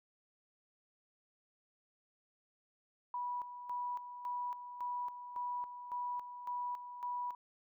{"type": "tone with tremolo", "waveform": "sine", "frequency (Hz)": 979, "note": "B5", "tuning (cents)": -15, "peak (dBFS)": -36, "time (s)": [3.14, 7.35], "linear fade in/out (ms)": 2, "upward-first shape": "square", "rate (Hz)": 1.8, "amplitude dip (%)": 65, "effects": []}